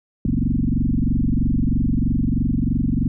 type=tone with frequency modulation; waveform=sine; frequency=138.8 Hz; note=C#3; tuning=3 cents sharp; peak=-16 dBFS; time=0.25-3.08 s; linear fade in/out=2 ms; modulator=23.1 Hz; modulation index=5.7; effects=none